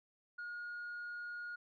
sine tone, 1435 Hz, F6, 47 cents sharp, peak -40 dBFS, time 0.38-1.56 s, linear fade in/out 10 ms, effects tanh soft clip ceiling -40 dBFS

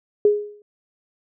sine tone with exponential decay, 415.3 Hz, G#4, in tune, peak -9 dBFS, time 0.25-0.62 s, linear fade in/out 2 ms, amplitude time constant 79 ms, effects none

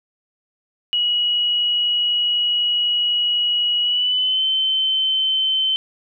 sine tone with pitch glide, 2912 to 3078 Hz, F#7 to G7, -28 to -32 cents, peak -16 dBFS, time 0.93-5.76 s, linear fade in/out 0 ms, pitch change +96 cents, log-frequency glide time 3.82-4.44 s, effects none

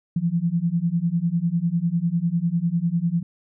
sine beating tone pair, 164.81 / 174.81 Hz, E3 / F3, 0 / +2 cents, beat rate 10 Hz, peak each -23 / -22 dBFS, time 0.16-3.23 s, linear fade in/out 5 ms, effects none

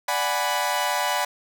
sawtooth chord, G# half-diminished seventh, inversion second, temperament equal, 587.3 / 740 / 830.6 / 987.8 Hz, D5 / F#5 / G#5 / B5, 0 / 0 / 0 / 0 cents, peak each -26 / -24 / -25 / -22 dBFS, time 0.08-1.25 s, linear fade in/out 5 ms, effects none

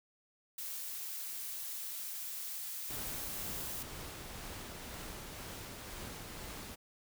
blue noise, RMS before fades -42 dBFS, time 0.58-3.83 s, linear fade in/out 5 ms
pink noise with tremolo, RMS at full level -45 dBFS, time 2.89-6.76 s, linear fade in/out 20 ms, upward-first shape triangle, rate 2 Hz, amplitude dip 25%
effects none

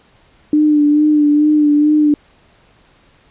sine tone with vibrato, 298.4 Hz, D4, 28 cents sharp, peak -8 dBFS, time 0.53-2.14 s, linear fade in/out 2 ms, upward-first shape sine, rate 2.3 Hz, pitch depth 31 cents each way, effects pink hiss -51 dBFS RMS until 3.3 s + resampled to 8000 Hz

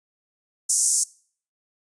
white band-pass noise, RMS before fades -21 dBFS, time 0.69-1.04 s, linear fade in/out 10 ms, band 5900 to 9800 Hz, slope 48 dB/octave, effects noise-tail reverb RT60 0.5 s tail -23 dB re dry + resampled to 24000 Hz

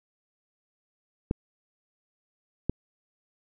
clicks, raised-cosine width 3 ms, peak -12 dBFS, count 2, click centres 1.311 / 2.696 s, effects none

